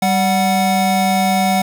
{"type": "tone pair together", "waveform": "square", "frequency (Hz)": [194.2, 740], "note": ["G3", "F#5"], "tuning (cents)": [-16, 0], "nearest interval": "octave + major seventh", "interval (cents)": 2316, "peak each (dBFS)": [-17, -16], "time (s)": [0.02, 1.62], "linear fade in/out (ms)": 5, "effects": []}